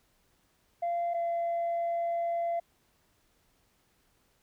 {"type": "tone pair in turn", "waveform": "sine", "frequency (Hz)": [689, 682.3], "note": ["F5", "F5"], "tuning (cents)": [-24, -41], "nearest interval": "unison", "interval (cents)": 17, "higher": "first", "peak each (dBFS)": -26, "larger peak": "neither", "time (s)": [[0.82, 1.14], [1.14, 2.6]], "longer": "second", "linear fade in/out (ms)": 10, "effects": ["tanh soft clip ceiling -26 dBFS", "pink hiss -70 dBFS RMS until 4.42 s"]}